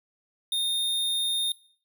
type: tone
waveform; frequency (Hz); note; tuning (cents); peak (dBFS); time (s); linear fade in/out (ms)
square; 3661; A#7; -32; -25; 0.52-1.52; 2
effects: noise-tail reverb RT60 0.5 s tail -19 dB re dry